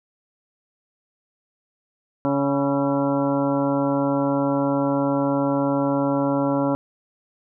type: harmonic tone with a mistuned harmonic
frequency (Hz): 140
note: C#3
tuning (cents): +18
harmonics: 1 / 2 / 3 / 4 / 5 / 6 / 7 / 8 / 10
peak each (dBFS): -29 / -21 / -34 / -24 / -35 / -32 / -30 / -37 / -34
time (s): 2.25-6.75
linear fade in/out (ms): 0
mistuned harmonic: 10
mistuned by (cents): -61
effects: none